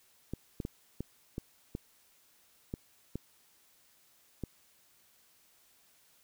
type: clicks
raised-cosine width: 3 ms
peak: -23 dBFS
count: 9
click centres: 0.336 / 0.602 / 0.651 / 1.006 / 1.381 / 1.751 / 2.739 / 3.156 / 4.437 s
effects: white hiss -66 dBFS RMS until 6.23 s